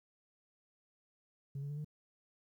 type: tone with pitch steps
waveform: sine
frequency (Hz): 138.59 / 142.49 / 146.49 / 150.61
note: C#3 / C#3 / D3 / D3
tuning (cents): 0 / +48 / -4 / +44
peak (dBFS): -36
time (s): 1.55-1.846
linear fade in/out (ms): 5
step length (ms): 74
effects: tanh soft clip ceiling -37 dBFS + 12-bit